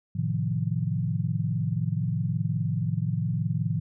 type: chord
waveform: sine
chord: F dominant seventh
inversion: first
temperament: equal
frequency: 110 / 130.81 / 155.56 / 174.61 Hz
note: A2 / C3 / Eb3 / F3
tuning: 0 / 0 / 0 / 0 cents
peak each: -29 / -31 / -29 / -31 dBFS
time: 0.15-3.8 s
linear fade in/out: 10 ms
effects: none